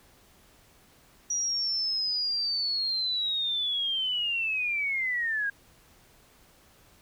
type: linear sweep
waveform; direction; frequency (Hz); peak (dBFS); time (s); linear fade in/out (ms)
sine; down; 5800 to 1605; -26; 1.3-5.5; 5
effects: pink hiss -59 dBFS RMS until 7.01 s